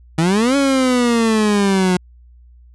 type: exponential two-way sweep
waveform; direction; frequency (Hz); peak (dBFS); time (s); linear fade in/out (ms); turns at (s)
30% pulse; up then down; 156.2 to 282.1 to 179.3; -10; 0.18-1.97; 5; 0.56
effects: added 60 Hz sine -42 dBFS peak until 2.74 s + resampled to 24000 Hz